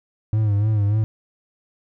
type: tone with vibrato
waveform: triangle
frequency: 105.1 Hz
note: G#2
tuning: 21 cents sharp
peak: -14 dBFS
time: 0.33-1.04 s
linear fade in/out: 0 ms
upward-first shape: sine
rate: 3.4 Hz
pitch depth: 74 cents each way
effects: none